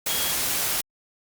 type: tone in noise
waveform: sine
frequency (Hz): 3298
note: G#7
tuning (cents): -13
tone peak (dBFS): -32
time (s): 0.09-0.32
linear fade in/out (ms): 5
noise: white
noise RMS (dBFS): -25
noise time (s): 0.06-0.81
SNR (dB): -10
effects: Opus 48 kbps